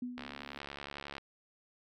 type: tone with exponential decay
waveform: sine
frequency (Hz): 246.9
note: B3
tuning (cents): 0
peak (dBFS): -34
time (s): 0.02-0.58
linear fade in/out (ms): 5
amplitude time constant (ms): 120
type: click train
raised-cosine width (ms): 0.3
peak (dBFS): -26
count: 72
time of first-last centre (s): 0.18-1.181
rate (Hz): 70.9
effects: none